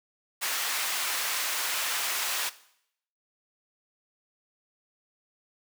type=high-pass noise; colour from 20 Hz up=pink; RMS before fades=-30 dBFS; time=0.41-2.5 s; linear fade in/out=20 ms; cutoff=1200 Hz; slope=12 dB/octave; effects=noise-tail reverb RT60 0.7 s tail -17 dB re dry